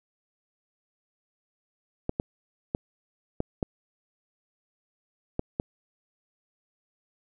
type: clicks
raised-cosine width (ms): 2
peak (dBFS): -13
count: 7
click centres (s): 2.094 / 2.199 / 2.749 / 3.404 / 3.628 / 5.394 / 5.599
effects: none